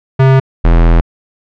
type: tone pair in turn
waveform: square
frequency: 133.1 / 41.92 Hz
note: C3 / E1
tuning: +30 / +30 cents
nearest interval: octave + minor sixth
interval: 2000 cents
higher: first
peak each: -5 dBFS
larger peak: neither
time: 0.19-0.4 / 0.64-1.01 s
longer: second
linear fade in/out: 10 ms
effects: low-pass 2000 Hz 12 dB/octave